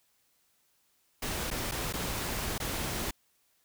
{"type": "noise with dropouts", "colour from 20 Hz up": "pink", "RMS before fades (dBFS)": -34, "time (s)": [1.22, 3.11], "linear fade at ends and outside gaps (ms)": 5, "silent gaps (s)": [[1.504, 1.511], [1.713, 1.719], [1.927, 1.936], [2.581, 2.6]], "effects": ["white hiss -71 dBFS RMS until 3.64 s"]}